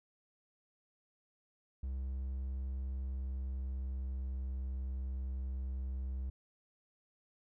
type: tone with pitch glide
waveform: triangle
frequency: 65.7 to 65.17 Hz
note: C2 to C2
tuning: +8 to -6 cents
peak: -34 dBFS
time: 1.83-6.3 s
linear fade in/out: 5 ms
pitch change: -14 cents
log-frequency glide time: 2.87-4.48 s
effects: none